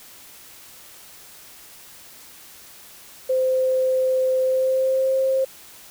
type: tone with pitch glide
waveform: sine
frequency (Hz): 518 to 529.8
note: C5 to C5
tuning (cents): -17 to +22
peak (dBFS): -17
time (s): 3.29-5.45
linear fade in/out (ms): 10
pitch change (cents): +39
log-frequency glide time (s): 4.42-5.16
effects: white hiss -45 dBFS RMS until 5.9 s